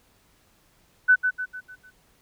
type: tone with echo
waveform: sine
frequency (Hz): 1500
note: F#6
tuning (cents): +23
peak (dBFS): -12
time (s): 1.08-1.16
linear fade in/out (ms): 20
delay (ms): 150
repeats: 5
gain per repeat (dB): -7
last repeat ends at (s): 1.91
effects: pink hiss -62 dBFS RMS until 2.21 s